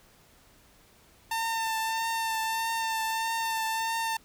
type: tone with vibrato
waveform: sawtooth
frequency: 899 Hz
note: A5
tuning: 37 cents sharp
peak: -24 dBFS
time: 1.31-4.17 s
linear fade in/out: 5 ms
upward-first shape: triangle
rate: 1.6 Hz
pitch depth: 24 cents each way
effects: pink hiss -59 dBFS RMS until 4.24 s